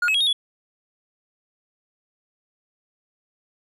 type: tone with pitch steps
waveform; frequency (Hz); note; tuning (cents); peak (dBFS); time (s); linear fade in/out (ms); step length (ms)
triangle; 1432 / 2571 / 3296 / 3707 / 3392; F6 / E7 / G#7 / A#7 / G#7; +43 / -44 / -14 / -10 / +36; -16; 0.02-0.33; 5; 62
effects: resampled to 32000 Hz